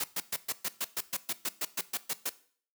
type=noise bursts; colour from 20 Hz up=white; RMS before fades=-32 dBFS; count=15; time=0-2.295 s; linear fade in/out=5 ms; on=41 ms; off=120 ms; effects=noise-tail reverb RT60 0.5 s tail -17 dB re dry + high-pass 150 Hz 12 dB/octave